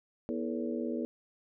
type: harmonic tone with a mistuned harmonic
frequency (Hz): 80.6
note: E2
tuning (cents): -38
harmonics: 3 / 4 / 5 / 6 / 7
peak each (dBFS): -35 / -37 / -39 / -41 / -42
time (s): 0.29-1.05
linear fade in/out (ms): 0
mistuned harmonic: 5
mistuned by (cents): +98
effects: none

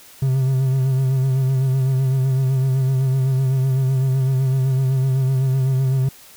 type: tone with vibrato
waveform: triangle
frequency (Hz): 132.1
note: C3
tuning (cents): +17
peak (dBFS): -13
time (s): 0.22-6.09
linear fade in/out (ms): 5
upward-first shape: sine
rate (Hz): 7.9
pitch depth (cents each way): 41
effects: white hiss -45 dBFS RMS until 6.36 s

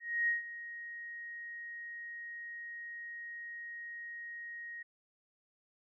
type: tone with ADSR envelope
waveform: sine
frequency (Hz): 1878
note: A#6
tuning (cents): +12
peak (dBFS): -27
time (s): 0-4.83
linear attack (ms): 280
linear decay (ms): 140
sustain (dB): -15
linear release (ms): 9
effects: none

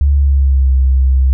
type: tone with pitch glide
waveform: sine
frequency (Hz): 70.8 to 65.68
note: C#2 to C2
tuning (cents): +37 to +7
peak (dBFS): -7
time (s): 0.01-1.33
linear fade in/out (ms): 0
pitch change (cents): -130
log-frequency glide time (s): 0.13-0.72
effects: none

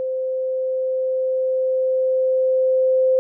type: tone with level ramp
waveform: sine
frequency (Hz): 519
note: C5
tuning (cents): -14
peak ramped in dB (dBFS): -21 to -13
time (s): 0-3.19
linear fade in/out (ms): 0
effects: none

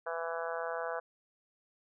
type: harmonic tone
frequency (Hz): 166.2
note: E3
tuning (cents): +15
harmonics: 3 / 4 / 5 / 6 / 7 / 8 / 9 / 10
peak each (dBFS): -39 / -39 / -44 / -44 / -44 / -46 / -43 / -49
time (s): 0.06-1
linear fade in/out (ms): 10
effects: none

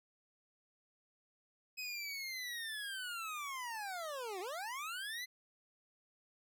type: linear two-way sweep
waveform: 25% pulse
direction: down then up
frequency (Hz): 2544 to 349.2 to 2063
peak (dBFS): -37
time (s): 1.77-5.26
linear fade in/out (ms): 20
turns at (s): 4.4
effects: none

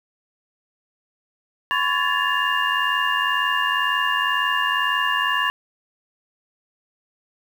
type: tone cluster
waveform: sine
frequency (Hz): 1015 / 1119 / 1685 / 1767 / 2804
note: B5 / C#6 / G#6 / A6 / F7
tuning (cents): +47 / +16 / +25 / +7 / +6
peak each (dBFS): -25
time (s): 1.71-5.5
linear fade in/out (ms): 0
effects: 7-bit

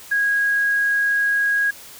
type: tone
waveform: sine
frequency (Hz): 1646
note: G#6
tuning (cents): -16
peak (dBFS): -16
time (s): 0.11-1.71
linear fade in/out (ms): 10
effects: white hiss -41 dBFS RMS until 1.99 s

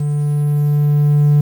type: tone with level ramp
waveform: triangle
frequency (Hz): 146.83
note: D3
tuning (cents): 0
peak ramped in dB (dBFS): -13 to -5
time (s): 0-1.41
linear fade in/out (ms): 5
effects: tanh soft clip ceiling -2 dBFS + 7-bit

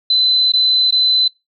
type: tone with dropouts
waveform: sine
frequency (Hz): 4031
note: B7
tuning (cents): +35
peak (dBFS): -10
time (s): 0.1-1.28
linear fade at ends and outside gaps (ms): 5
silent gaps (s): 0.521-0.535 / 0.909-0.923
effects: noise-tail reverb RT60 0.2 s tail -26 dB re dry

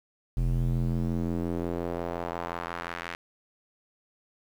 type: tone with band-pass filter sweep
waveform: square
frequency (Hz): 42.82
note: F1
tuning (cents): -33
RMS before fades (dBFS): -30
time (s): 0.37-3.15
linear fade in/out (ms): 0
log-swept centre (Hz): 90 to 2000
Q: 1.3
effects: 9-bit

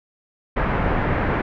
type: low-pass noise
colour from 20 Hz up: pink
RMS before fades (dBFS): -21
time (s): 0.56-1.42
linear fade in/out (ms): 10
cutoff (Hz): 2000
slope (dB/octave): 24
effects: none

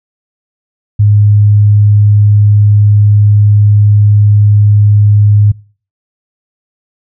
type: tone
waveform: sine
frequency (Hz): 103.83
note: G#2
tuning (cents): 0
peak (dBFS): -3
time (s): 0.99-5.52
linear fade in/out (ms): 10
effects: noise-tail reverb RT60 0.4 s tail -23 dB re dry

